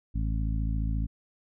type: harmonic tone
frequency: 54.4 Hz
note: A1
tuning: 19 cents flat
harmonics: 1 / 2 / 3 / 4 / 5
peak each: -27 / -33 / -37 / -39 / -41 dBFS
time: 0.14-1.07 s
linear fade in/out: 20 ms
effects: none